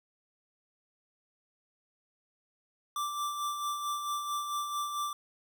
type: tone with tremolo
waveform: square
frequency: 1174 Hz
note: D6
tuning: 1 cent flat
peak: -31 dBFS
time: 2.96-5.13 s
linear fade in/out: 2 ms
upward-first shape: sine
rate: 4.5 Hz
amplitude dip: 45%
effects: none